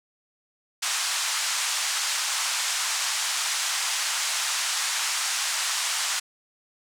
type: band-pass noise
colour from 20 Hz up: white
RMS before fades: -27 dBFS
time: 0.82-6.2 s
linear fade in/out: 10 ms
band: 850 to 8400 Hz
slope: 24 dB/octave
effects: none